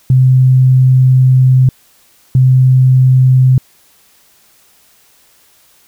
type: tone bursts at uneven times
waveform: sine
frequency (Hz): 129.3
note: C3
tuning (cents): -20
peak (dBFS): -4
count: 2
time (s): 0.1-1.69 / 2.35-3.58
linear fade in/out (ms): 2
effects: white hiss -49 dBFS RMS until 5.87 s